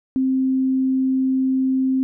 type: tone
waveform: sine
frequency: 262.5 Hz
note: C4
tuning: 6 cents sharp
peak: -16 dBFS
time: 0.16-2.03 s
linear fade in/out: 0 ms
effects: none